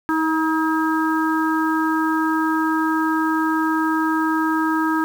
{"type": "harmonic tone with a mistuned harmonic", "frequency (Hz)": 317.4, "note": "D#4", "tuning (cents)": 35, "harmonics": [1, 3, 4, 5], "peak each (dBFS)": [-19, -24, -25, -26], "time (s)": [0.09, 5.04], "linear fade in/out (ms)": 0, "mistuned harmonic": 5, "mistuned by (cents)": 26, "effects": ["7-bit"]}